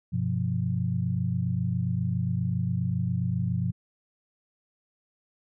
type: tone cluster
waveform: sine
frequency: 98.1 / 125.5 / 175.2 Hz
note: G2 / B2 / F3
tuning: +2 / +28 / +6 cents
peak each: -30 / -28 / -29 dBFS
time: 0.12-3.72 s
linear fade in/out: 20 ms
effects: none